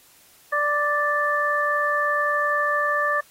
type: harmonic tone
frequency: 587.3 Hz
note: D5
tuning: in tune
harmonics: 1 / 2 / 3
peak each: -26 / -23 / -23 dBFS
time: 0.52-3.21 s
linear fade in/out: 10 ms
effects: white hiss -54 dBFS RMS until 3.3 s + AAC 48 kbps